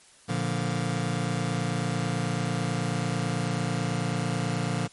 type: chord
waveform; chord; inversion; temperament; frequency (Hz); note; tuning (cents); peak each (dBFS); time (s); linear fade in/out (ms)
sawtooth; Bb major; none; just; 116.54 / 145.68 / 174.81; Bb2 / D3 / F3; 0 / -14 / +2; -26; 0.28-4.88; 20
effects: white hiss -55 dBFS RMS until 4.92 s + MP3 48 kbps